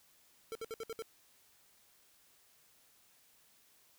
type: tone bursts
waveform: square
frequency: 450.1 Hz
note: A4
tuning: 39 cents sharp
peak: -40 dBFS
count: 6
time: 0.52-1.022 s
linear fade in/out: 0 ms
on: 32 ms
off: 62 ms
effects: white hiss -67 dBFS RMS until 3.98 s